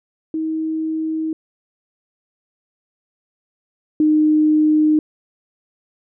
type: tone pair in turn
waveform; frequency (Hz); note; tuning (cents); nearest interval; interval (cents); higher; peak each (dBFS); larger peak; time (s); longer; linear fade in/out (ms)
sine; 317.3 / 306.8; D#4 / D#4; +34 / -24; minor second; 58; first; -19 / -11; second; 0.34-1.33 / 4-4.99; neither; 2
effects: none